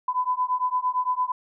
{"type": "beating tone pair", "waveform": "sine", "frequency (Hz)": [1000, 1008.8], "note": ["B5", "B5"], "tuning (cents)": [21, 36], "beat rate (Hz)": 8.8, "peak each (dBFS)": -25, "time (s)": [0.08, 1.32], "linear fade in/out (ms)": 5, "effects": []}